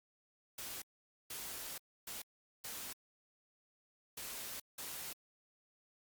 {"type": "noise bursts at uneven times", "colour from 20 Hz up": "white", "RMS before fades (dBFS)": -45, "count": 6, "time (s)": [[0.58, 0.82], [1.3, 1.78], [2.07, 2.22], [2.64, 2.93], [4.17, 4.6], [4.78, 5.13]], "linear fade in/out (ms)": 5, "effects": ["Opus 48 kbps"]}